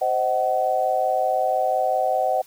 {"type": "chord", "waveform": "sine", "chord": "C diminished", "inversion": "none", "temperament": "just", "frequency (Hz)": [523.3, 627.9, 753.5], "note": ["C5", "Eb5", "Gb5"], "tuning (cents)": [0, 16, 31], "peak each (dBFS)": [-25, -24, -21], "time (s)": [0.01, 2.42], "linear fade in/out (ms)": 10, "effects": ["white hiss -51 dBFS RMS until 2.46 s"]}